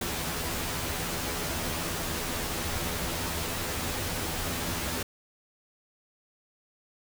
pink noise with comb filter, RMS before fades -32 dBFS, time 0.01-5.03 s, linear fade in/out 5 ms, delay 12 ms, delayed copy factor +0.7, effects none

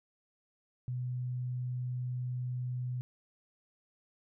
sine tone, 125 Hz, B2, 21 cents sharp, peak -33 dBFS, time 0.88-3.01 s, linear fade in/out 0 ms, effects none

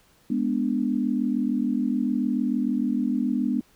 sine chord, G# diminished, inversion none, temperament equal, 207.7 / 246.9 / 293.7 Hz, G#3 / B3 / D4, 0 / 0 / 0 cents, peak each -27 / -24 / -28 dBFS, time 0.3-3.61 s, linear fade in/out 5 ms, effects pink hiss -60 dBFS RMS until 3.75 s

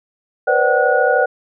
sine tone cluster, 485 / 518 / 588 / 757 / 1455 Hz, B4 / C5 / D5 / F#5 / F#6, -31 / -17 / +2 / +39 / -29 cents, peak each -18 dBFS, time 0.47-1.26 s, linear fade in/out 10 ms, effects none

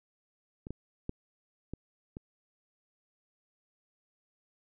clicks, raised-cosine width 3 ms, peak -29 / -24 / -21 / -25 / -28 dBFS, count 5, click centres 0.669 / 0.706 / 1.094 / 1.736 / 2.169 s, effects none

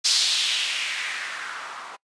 violet noise with low-pass filter sweep, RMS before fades -26 dBFS, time 0.04-1.97 s, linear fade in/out 20 ms, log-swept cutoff 4800 to 1000 Hz, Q 2.5, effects noise-tail reverb RT60 0.1 s tail -24 dB re dry + resampled to 22050 Hz

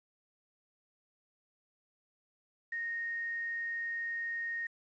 sine tone with quantisation, 1856 Hz, A#6, 8 cents flat, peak -34 dBFS, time 2.72-4.67 s, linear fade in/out 5 ms, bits 10, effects resampled to 16000 Hz

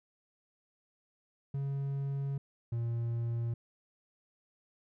triangle tone pair in turn, 138.59 / 116.94 Hz, C#3 / A#2, 0 / +6 cents, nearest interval minor third, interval 294 cents, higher first, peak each -30 / -29 dBFS, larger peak second, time 1.54-2.38 / 2.72-3.54 s, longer first, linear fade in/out 5 ms, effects none

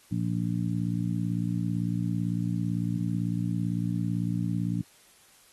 harmonic tone, 57.9 Hz, A#1, 11 cents flat, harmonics 2 / 3 / 4 / 5, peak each -30 / -29 / -35 / -35 dBFS, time 0.11-4.82 s, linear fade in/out 10 ms, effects white hiss -58 dBFS RMS until 5.52 s + AAC 32 kbps

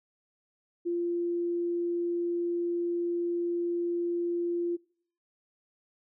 sine tone, 345.6 Hz, F4, 18 cents flat, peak -27 dBFS, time 0.85-4.77 s, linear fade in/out 20 ms, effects noise-tail reverb RT60 0.6 s tail -25 dB re dry

